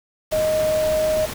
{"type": "tone in noise", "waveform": "sine", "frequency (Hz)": 622.3, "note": "D#5", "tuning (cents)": 0, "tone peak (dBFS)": -17, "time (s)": [0.32, 1.26], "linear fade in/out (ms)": 10, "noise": "pink", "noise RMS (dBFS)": -30, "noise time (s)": [0.31, 1.34], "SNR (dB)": 10, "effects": []}